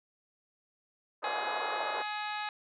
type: band-pass noise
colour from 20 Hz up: pink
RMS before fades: -37 dBFS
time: 1.22-2.03 s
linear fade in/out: 20 ms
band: 490 to 1400 Hz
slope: 24 dB/octave
type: harmonic tone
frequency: 420.6 Hz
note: G#4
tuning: 22 cents sharp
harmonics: 2 / 3 / 4 / 5 / 6 / 7 / 8 / 9 / 10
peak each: -37 / -42 / -41 / -47 / -43 / -50 / -53 / -47 / -51 dBFS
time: 1.24-2.49 s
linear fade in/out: 2 ms
effects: none